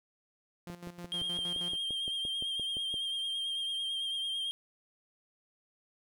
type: tone with tremolo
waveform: sawtooth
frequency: 174.61 Hz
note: F3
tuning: in tune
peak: -38 dBFS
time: 0.67-1.76 s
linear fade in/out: 0 ms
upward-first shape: square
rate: 6.4 Hz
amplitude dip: 70%
type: click train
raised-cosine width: 2 ms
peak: -32 dBFS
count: 14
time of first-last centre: 0.7-2.941 s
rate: 5.8 Hz
type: tone with vibrato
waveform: triangle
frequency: 3199 Hz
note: G7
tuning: 34 cents sharp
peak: -31 dBFS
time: 1.12-4.51 s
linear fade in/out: 0 ms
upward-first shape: sine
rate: 9 Hz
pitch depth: 29 cents each way
effects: none